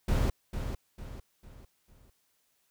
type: noise with echo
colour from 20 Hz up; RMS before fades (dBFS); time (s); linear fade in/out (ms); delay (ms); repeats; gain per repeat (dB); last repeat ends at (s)
brown; -26; 0.08-0.3; 5; 450; 4; -8; 2.1
effects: white hiss -73 dBFS RMS until 2.7 s